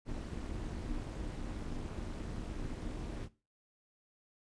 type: noise with amplitude modulation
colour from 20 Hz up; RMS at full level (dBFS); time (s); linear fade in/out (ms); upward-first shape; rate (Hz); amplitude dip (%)
brown; -37; 0.05-3.29; 50; sine; 269; 80
effects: noise-tail reverb RT60 0.3 s tail -18 dB re dry + resampled to 22050 Hz